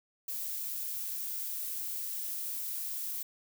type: noise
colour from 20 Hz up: violet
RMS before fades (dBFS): -37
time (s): 0.28-3.23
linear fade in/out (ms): 5
effects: none